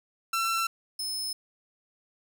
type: tone pair in turn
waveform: sawtooth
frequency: 1346 / 5207 Hz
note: E6 / E8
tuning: +36 / -22 cents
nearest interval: octave + major seventh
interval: 2342 cents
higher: second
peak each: -22 / -28 dBFS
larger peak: first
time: 0.33-0.67 / 0.99-1.33 s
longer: neither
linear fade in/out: 5 ms
effects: none